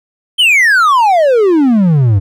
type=exponential sweep; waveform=triangle; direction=down; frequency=3171 to 93.1 Hz; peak=-4 dBFS; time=0.38-2.2 s; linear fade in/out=20 ms; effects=none